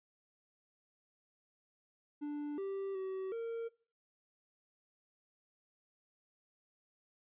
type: tone with pitch steps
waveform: triangle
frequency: 293.7 / 390.8 / 380.2 / 460.3 Hz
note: D4 / G4 / F#4 / A#4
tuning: 0 / -5 / +47 / -22 cents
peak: -35 dBFS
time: 2.21-3.69 s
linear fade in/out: 20 ms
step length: 370 ms
effects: noise-tail reverb RT60 0.4 s tail -21 dB re dry + resampled to 8000 Hz